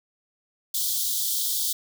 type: high-pass noise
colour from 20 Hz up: white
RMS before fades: -26 dBFS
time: 0.74-1.73 s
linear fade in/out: 5 ms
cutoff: 3200 Hz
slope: 96 dB/octave
effects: none